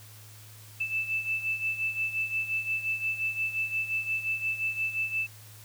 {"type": "beating tone pair", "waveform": "sine", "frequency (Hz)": [2636, 2641.7], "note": ["E7", "E7"], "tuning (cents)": [-1, 3], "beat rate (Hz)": 5.7, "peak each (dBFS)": [-29, -34], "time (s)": [0.8, 5.27], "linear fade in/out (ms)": 10, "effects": ["added 107 Hz sine -49 dBFS peak until 5.64 s", "white hiss -52 dBFS RMS until 5.64 s"]}